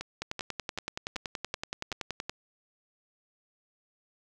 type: two click trains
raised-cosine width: 0.2 ms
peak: -19 / -16 dBFS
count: 6 / 23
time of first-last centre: 0.01-1.926 / 0.22-2.295 s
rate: 2.61 / 10.6 Hz
effects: none